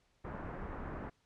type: low-pass noise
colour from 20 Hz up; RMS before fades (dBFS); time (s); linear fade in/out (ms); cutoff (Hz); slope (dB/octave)
pink; -43; 0.24-1.1; 10; 1600; 24
effects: pink hiss -74 dBFS RMS until 1.25 s + low-pass 7000 Hz 12 dB/octave